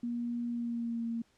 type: tone with pitch glide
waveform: sine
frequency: 238.1 to 230.9 Hz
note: A#3 to A#3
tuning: +37 to -16 cents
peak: -32 dBFS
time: 0.03-1.22 s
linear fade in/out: 5 ms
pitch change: -53 cents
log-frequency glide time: 0.48-1.05 s
effects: pink hiss -69 dBFS RMS until 1.37 s + low-pass 8000 Hz 12 dB/octave